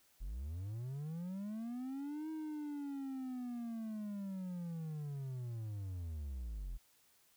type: linear two-way sweep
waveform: triangle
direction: up then down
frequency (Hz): 38.89 to 317.6 to 38.89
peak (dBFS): -38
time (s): 0.2-6.78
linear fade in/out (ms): 20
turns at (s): 2.3
effects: white hiss -70 dBFS RMS until 7.36 s